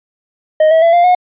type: tone with pitch steps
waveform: triangle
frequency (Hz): 622.3 / 646.1 / 670.8 / 696.5 / 723.1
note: D#5 / E5 / E5 / F5 / F#5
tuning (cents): 0 / -35 / +30 / -5 / -40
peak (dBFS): -4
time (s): 0.6-1.15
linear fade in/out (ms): 5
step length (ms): 110
effects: resampled to 8000 Hz